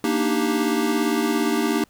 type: chord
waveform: square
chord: Eb major seventh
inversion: second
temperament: equal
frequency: 233.1 / 293.7 / 311.1 / 392 Hz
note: Bb3 / D4 / Eb4 / G4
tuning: 0 / 0 / 0 / 0 cents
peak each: -25 / -26 / -26 / -26 dBFS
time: 0.04-1.84 s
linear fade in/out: 2 ms
effects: pink hiss -59 dBFS RMS until 1.89 s